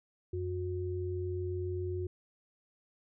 sine tone pair together, 90.7 / 362.8 Hz, F#2 / F#4, -34 / -34 cents, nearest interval 2 octaves, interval 2400 cents, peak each -35 / -36 dBFS, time 0.33-2.07 s, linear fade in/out 5 ms, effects none

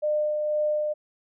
sine tone with tremolo, 603 Hz, D5, 46 cents sharp, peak -21 dBFS, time 0.02-0.94 s, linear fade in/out 20 ms, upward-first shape sine, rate 2 Hz, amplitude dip 30%, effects none

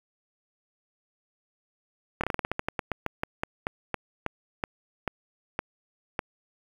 slowing click train, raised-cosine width 0.5 ms, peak -12 dBFS, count 22, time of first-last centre 2.21-6.192 s, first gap 26 ms, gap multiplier 1.17, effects 7-bit

